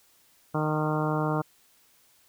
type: harmonic tone with a mistuned harmonic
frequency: 153.7 Hz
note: D#3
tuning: 21 cents flat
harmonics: 1 / 2 / 3 / 4 / 5 / 6 / 7 / 8 / 9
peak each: -28 / -31 / -33 / -34 / -35 / -36 / -36 / -37 / -38 dBFS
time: 0.54-1.42 s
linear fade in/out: 10 ms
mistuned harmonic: 8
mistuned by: -15 cents
effects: white hiss -62 dBFS RMS until 2.28 s